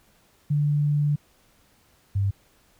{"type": "tone pair in turn", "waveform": "sine", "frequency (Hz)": [146.83, 98.79], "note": ["D3", "G2"], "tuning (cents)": [0, 14], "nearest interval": "perfect fifth", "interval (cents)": 686, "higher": "first", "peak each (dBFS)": [-19, -20], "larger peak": "first", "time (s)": [[0.5, 1.16], [2.15, 2.31]], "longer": "first", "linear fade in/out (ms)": 10, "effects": ["pink hiss -61 dBFS RMS until 2.79 s"]}